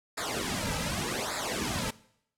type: noise with flanger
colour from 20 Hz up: pink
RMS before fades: -32 dBFS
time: 0.17-1.91 s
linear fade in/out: 10 ms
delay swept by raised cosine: 0.33 to 2.83 ms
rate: 0.85 Hz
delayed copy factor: -0.95
effects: noise-tail reverb RT60 0.7 s tail -20 dB re dry + low-pass 10000 Hz 12 dB/octave